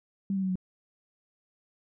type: tone with pitch steps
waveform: sine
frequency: 196 / 192.08 / 188.23 / 184.47 Hz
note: G3 / G3 / F#3 / F#3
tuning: 0 / -35 / +30 / -5 cents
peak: -26 dBFS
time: 0.3-0.556 s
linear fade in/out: 2 ms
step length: 64 ms
effects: none